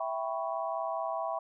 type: chord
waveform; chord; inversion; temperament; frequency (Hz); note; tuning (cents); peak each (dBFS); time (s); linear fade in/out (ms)
sine; C# half-diminished seventh; first; equal; 659.3 / 784 / 987.8 / 1108.7; E5 / G5 / B5 / C#6; 0 / 0 / 0 / 0; -34 / -37 / -38 / -39; 0-1.39; 5
effects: none